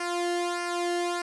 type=tone with flanger; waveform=sawtooth; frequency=349.2 Hz; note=F4; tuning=in tune; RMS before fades=-29 dBFS; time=0-1.22 s; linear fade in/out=5 ms; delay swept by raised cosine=0.27 to 0.85 ms; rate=1.6 Hz; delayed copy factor=-0.75; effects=resampled to 24000 Hz + 9-bit